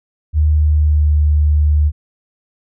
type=tone with pitch glide; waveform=sine; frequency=76.3 to 74.99 Hz; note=D#2 to D2; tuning=-33 to +37 cents; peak=-9 dBFS; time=0.33-1.92 s; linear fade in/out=50 ms; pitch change=-30 cents; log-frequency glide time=0.47-1.14 s; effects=none